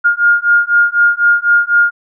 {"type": "beating tone pair", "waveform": "sine", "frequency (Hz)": [1415, 1419], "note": ["F6", "F6"], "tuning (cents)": [22, 27], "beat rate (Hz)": 4, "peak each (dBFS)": -11, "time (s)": [0.04, 1.91], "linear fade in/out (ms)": 20, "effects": []}